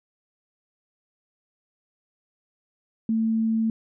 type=tone; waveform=sine; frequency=223.4 Hz; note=A3; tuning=27 cents sharp; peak=-20 dBFS; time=3.09-3.7 s; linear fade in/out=2 ms; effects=none